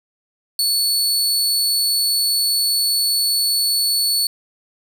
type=tone; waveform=sawtooth; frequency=4435 Hz; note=C#8; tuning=in tune; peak=-13 dBFS; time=0.59-4.27 s; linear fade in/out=2 ms; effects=none